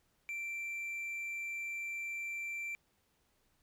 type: tone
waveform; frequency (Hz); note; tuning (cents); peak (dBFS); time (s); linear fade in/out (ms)
triangle; 2349; D7; 0; -36; 0.29-2.75; 0
effects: pink hiss -75 dBFS RMS until 3.62 s